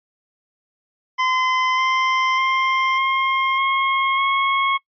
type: tone with pitch steps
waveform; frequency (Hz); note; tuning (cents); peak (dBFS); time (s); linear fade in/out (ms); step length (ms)
25% pulse; 1028 / 1040.5 / 1053.2 / 1066.1 / 1079.1 / 1092.3; C6 / C6 / C6 / C6 / C#6 / C#6; -31 / -10 / +11 / +32 / -47 / -26; -13; 1.18-4.78; 20; 600
effects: noise-tail reverb RT60 0.1 s tail -22 dB re dry + resampled to 11025 Hz